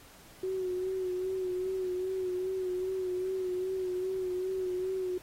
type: tone with vibrato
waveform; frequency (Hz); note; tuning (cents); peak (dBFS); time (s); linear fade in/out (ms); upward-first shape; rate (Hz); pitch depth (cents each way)
sine; 371; F#4; +5; -30; 0.43-5.18; 5; sine; 2.5; 38
effects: pink hiss -55 dBFS RMS until 5.22 s + AAC 48 kbps